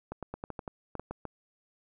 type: clicks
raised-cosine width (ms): 1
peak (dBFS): -23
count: 11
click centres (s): 0.12 / 0.227 / 0.34 / 0.439 / 0.503 / 0.592 / 0.678 / 0.953 / 0.996 / 1.11 / 1.253
effects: none